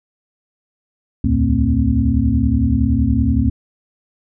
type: tone cluster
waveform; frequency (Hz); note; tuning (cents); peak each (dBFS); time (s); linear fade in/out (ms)
sine; 69.3 / 80 / 114.3 / 226 / 263.5; C#2 / D#2 / A#2 / A3 / C4; 0 / +49 / -34 / +47 / +12; -19; 1.24-3.5; 5
effects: none